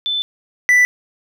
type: tone pair in turn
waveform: sine / triangle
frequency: 3520 / 1980.3 Hz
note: A7 / B6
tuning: 0 / +4 cents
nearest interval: minor seventh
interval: 996 cents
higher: first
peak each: -17 / -7 dBFS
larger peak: second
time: 0.06-0.22 / 0.69-0.85 s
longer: neither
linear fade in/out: 0 ms
effects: none